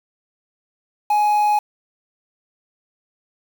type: tone with quantisation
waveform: triangle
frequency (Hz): 837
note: G#5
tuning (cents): +13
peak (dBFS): -12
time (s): 1.1-1.59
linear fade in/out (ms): 5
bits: 6
effects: none